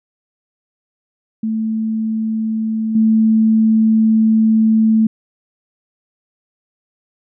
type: tone with level steps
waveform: sine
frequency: 220.6 Hz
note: A3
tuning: 5 cents sharp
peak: -16 / -9 dBFS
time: 1.43-5.07 s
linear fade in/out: 5 ms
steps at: 2.95 s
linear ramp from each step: 5 ms
effects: none